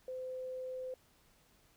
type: tone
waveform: sine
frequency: 513 Hz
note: C5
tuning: 34 cents flat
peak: -39 dBFS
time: 0.08-0.94 s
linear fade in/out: 2 ms
effects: pink hiss -68 dBFS RMS until 1.76 s